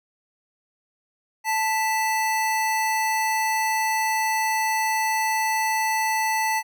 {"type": "tone pair together", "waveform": "square", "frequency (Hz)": [880, 1975.5], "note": ["A5", "B6"], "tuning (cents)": [0, 0], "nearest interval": "octave + major second", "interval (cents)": 1400, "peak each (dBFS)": [-23, -27], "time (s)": [1.44, 6.63], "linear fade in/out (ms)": 50, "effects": []}